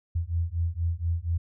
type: beating tone pair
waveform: sine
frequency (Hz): 82.41 / 86.61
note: E2 / F2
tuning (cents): 0 / -14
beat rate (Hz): 4.2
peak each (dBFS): -28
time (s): 0.15-1.38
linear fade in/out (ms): 10
effects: none